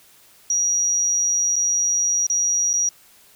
sine tone with dropouts, 5760 Hz, F#8, 47 cents flat, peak -17 dBFS, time 0.5-2.89 s, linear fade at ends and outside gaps 2 ms, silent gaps 1.558-1.563 / 2.267-2.299 / 2.732-2.737 s, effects white hiss -52 dBFS RMS until 3.35 s

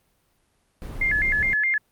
brown noise, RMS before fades -32 dBFS, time 0.82-1.54 s, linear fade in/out 0 ms
sine tone with vibrato, 1900 Hz, A#6, 33 cents sharp, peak -19 dBFS, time 1.01-1.78 s, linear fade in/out 5 ms, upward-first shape square, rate 4.8 Hz, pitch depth 180 cents each way
effects pink hiss -67 dBFS RMS until 1.91 s + Opus 32 kbps

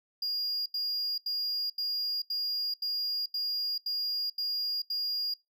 triangle tone bursts, 4837 Hz, D#8, 50 cents flat, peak -28 dBFS, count 10, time 0.22-5.34 s, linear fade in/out 5 ms, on 440 ms, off 80 ms, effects noise-tail reverb RT60 0.2 s tail -24 dB re dry

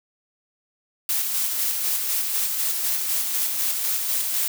blue noise with tremolo, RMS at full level -23 dBFS, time 1.09-4.48 s, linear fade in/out 2 ms, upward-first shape square, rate 4 Hz, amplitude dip 30%, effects none

